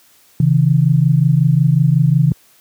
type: tone pair together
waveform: sine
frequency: 134.7 / 160.19 Hz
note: C#3 / E3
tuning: -49 / -49 cents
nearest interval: minor third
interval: 300 cents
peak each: -12 dBFS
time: 0.4-2.32 s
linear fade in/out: 2 ms
effects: white hiss -51 dBFS RMS until 2.6 s + high-pass 60 Hz 12 dB/octave